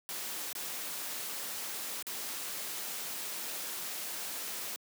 white noise with dropouts, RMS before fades -39 dBFS, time 0.09-4.76 s, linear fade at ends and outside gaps 0 ms, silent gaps 0.528-0.552 / 2.025-2.068 s, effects high-pass 200 Hz 12 dB/octave

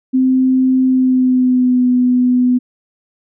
sine tone with pitch glide, 259.3 to 249.3 Hz, C4 to B3, -15 to +16 cents, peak -9 dBFS, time 0.13-2.59 s, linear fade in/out 20 ms, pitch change -69 cents, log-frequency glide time 0.85-1.87 s, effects none

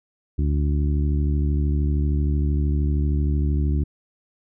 harmonic tone, 73 Hz, D2, 10 cents flat, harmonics 1 / 2 / 3 / 4 / 5, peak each -19 / -26 / -32 / -31 / -37 dBFS, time 0.38-3.84 s, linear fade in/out 10 ms, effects none

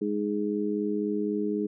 harmonic tone, 103.83 Hz, G#2, in tune, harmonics 2 / 3 / 4, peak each -30 / -30 / -30 dBFS, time 0.01-1.67 s, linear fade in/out 10 ms, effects none

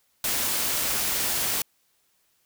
white noise, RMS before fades -26 dBFS, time 0.24-1.62 s, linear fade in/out 2 ms, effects white hiss -68 dBFS RMS until 2.45 s

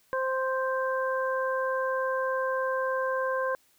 harmonic tone, 523.3 Hz, C5, in tune, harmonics 1 / 2 / 3, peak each -28 / -31 / -33 dBFS, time 0.13-3.55 s, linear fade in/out 0 ms, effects white hiss -65 dBFS RMS until 3.78 s

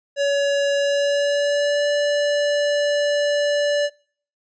square tone with pitch glide, 565 to 581.9 Hz, C#5 to D5, +33 to -16 cents, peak -18 dBFS, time 0.16-3.9 s, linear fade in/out 50 ms, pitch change +51 cents, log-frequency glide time 0.76-1.88 s, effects noise-tail reverb RT60 0.5 s tail -23 dB re dry + resampled to 16000 Hz

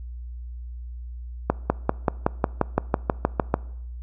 accelerating click train, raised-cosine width 1 ms, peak -4 dBFS, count 13, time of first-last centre 1.5-3.541 s, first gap 200 ms, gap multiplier 0.97, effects noise-tail reverb RT60 0.8 s tail -22 dB re dry + added 60 Hz sine -33 dBFS peak until 4.02 s

